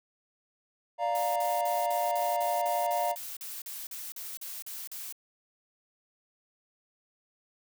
triangle chord, Bb major, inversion first, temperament equal, 587.3 / 698.5 / 932.3 Hz, D5 / F5 / Bb5, 0 / 0 / 0 cents, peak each -31 / -27 / -30 dBFS, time 0.98-3.16 s, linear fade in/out 50 ms
blue noise bursts, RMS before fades -40 dBFS, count 16, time 1.15-5.125 s, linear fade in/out 2 ms, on 210 ms, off 41 ms
effects none

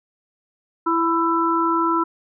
harmonic tone, 332.3 Hz, E4, 14 cents sharp, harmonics 1 / 3 / 4, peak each -21 / -21 / -21 dBFS, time 0.86-2.04 s, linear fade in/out 10 ms, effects none

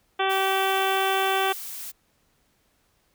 harmonic tone, 385.1 Hz, G4, 31 cents flat, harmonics 1 / 2 / 3 / 4 / 5 / 6 / 7 / 8 / 9, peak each -27 / -25 / -29 / -30 / -35 / -35 / -34 / -35 / -34 dBFS, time 0.19-1.53 s, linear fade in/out 10 ms
blue noise, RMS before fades -36 dBFS, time 0.29-1.92 s, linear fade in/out 20 ms
effects pink hiss -67 dBFS RMS until 3.14 s

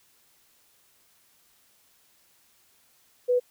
sine tone, 493.9 Hz, B4, in tune, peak -19 dBFS, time 3.28-3.4 s, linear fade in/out 20 ms, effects white hiss -63 dBFS RMS until 3.5 s

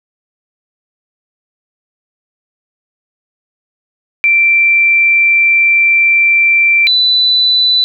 sine tone pair in turn, 2349 / 3987 Hz, D7 / B7, 0 / +16 cents, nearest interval major sixth, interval 916 cents, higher second, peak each -6 / -7 dBFS, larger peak first, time 4.24-6.87 / 6.87-7.84 s, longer first, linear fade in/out 0 ms, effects none

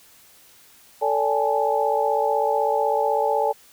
sine tone cluster, 443 / 575 / 809 / 865 Hz, A4 / D5 / G#5 / A5, +12 / -37 / -46 / -30 cents, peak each -24 dBFS, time 1.01-3.53 s, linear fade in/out 20 ms, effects white hiss -52 dBFS RMS until 3.72 s

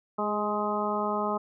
harmonic tone with a mistuned harmonic, 209.4 Hz, G#3, 15 cents sharp, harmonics 1 / 2 / 3 / 4 / 5 / 6, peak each -33 / -33 / -33 / -33 / -33 / -33 dBFS, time 0.18-1.38 s, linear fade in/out 10 ms, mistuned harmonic 2, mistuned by -19 cents, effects none

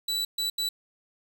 40% pulse tone bursts at uneven times, 3951 Hz, B7, in tune, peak -25 dBFS, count 3, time 0.08-0.25 / 0.38-0.5 / 0.58-0.69 s, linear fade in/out 5 ms, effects none

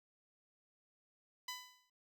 10% pulse tone with exponential decay, 1000 Hz, B5, 21 cents sharp, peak -31 dBFS, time 1.48-1.9 s, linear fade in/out 5 ms, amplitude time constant 90 ms, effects none

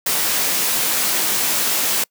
white noise with comb filter, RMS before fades -19 dBFS, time 0.06-2.04 s, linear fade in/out 5 ms, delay 19 ms, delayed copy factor +0.5, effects noise-tail reverb RT60 0.1 s tail -26 dB re dry + high-pass 150 Hz 12 dB/octave

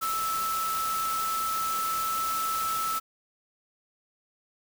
sine tone in noise, 1312 Hz, E6, 9 cents flat, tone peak -27 dBFS, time 0.01-3 s, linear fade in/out 20 ms, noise white, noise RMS -35 dBFS, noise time 0.01-3 s, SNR +5 dB, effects none

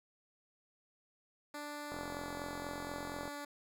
10% pulse tone with pitch glide, 293.7 to 289.2 Hz, D4 to D4, 0 to -27 cents, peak -34 dBFS, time 1.54-3.45 s, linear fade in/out 5 ms, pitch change -27 cents, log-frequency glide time 1.88-2.18 s
click train, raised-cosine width 1 ms, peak -29 dBFS, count 61, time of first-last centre 1.92-3.277 s, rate 44.2 Hz
effects none

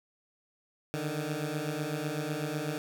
15% pulse beating tone pair, 146.83 / 154.83 Hz, D3 / D#3, 0 / -8 cents, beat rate 8 Hz, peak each -29 / -28 dBFS, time 0.94-2.78 s, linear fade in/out 0 ms, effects none

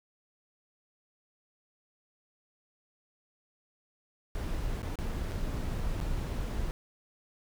brown noise with dropouts, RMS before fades -33 dBFS, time 4.35-6.71 s, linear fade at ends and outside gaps 0 ms, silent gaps 4.819-4.829 / 4.956-4.988 / 5.312-5.319 / 6.002-6.011 s, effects none

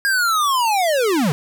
square linear sweep, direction down, 1638 to 131.6 Hz, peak -16 dBFS, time 0.05-1.32 s, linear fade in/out 0 ms, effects none

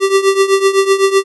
square tone with tremolo, 390 Hz, G4, 9 cents flat, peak -6 dBFS, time 0-1.24 s, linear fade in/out 50 ms, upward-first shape triangle, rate 7.9 Hz, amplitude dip 85%, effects resampled to 24000 Hz

